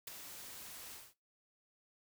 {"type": "noise with ADSR envelope", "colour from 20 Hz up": "white", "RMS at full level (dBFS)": -42, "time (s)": [0.07, 1.14], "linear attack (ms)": 6, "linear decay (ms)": 12, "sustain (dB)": -8, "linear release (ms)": 210, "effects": ["noise-tail reverb RT60 0.2 s tail -17 dB re dry"]}